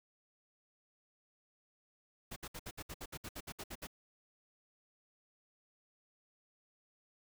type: noise bursts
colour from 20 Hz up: pink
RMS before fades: -45 dBFS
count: 14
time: 2.31-3.871 s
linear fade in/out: 10 ms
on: 53 ms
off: 63 ms
effects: none